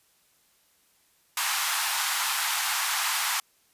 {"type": "high-pass noise", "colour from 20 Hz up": "pink", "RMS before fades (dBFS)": -27, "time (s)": [1.37, 3.4], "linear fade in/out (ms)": 2, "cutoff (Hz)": 830, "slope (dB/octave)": 48, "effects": ["white hiss -65 dBFS RMS until 3.73 s", "resampled to 32000 Hz"]}